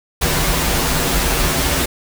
pink noise with comb filter, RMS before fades -17 dBFS, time 0.21-1.86 s, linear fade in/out 10 ms, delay 9.5 ms, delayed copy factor -0.8, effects none

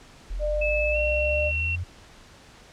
sine exponential sweep, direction up, 41.2 to 90.4 Hz, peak -27 dBFS, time 0.3-1.84 s, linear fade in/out 10 ms
sine tone, 601 Hz, D5, 40 cents sharp, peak -24 dBFS, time 0.39-1.52 s, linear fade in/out 50 ms
sine tone with pitch glide, 2609 to 2723 Hz, E7 to F7, -18 to -44 cents, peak -25 dBFS, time 0.61-1.76 s, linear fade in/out 10 ms, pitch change +74 cents, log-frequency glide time 0.92-0.97 s
effects pink hiss -50 dBFS RMS until 2.72 s + low-pass 7000 Hz 12 dB/octave

